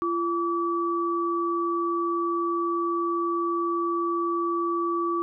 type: tone pair together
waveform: sine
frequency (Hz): 341.9 / 1150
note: F4 / D6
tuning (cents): -37 / -37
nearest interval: octave + major sixth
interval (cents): 2100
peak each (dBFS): -26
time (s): 0.02-5.22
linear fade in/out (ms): 0
effects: none